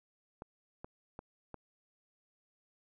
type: clicks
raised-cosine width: 1 ms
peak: -30 dBFS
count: 4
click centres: 0.421 / 0.845 / 1.191 / 1.543 s
effects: none